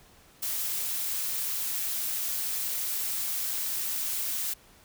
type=noise; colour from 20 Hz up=blue; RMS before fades=-31 dBFS; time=0.42-4.54 s; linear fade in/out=10 ms; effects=pink hiss -57 dBFS RMS until 4.84 s